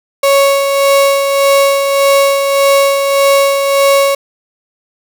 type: tone with tremolo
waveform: 35% pulse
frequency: 554.4 Hz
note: C#5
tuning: in tune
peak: -4 dBFS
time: 0.23-4.15 s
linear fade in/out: 5 ms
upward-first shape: sine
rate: 1.7 Hz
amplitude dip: 45%
effects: none